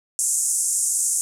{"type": "band-pass noise", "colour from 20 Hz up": "white", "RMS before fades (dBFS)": -22, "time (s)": [0.19, 1.21], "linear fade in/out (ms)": 0, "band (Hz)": [6600, 9900], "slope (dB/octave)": 48, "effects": []}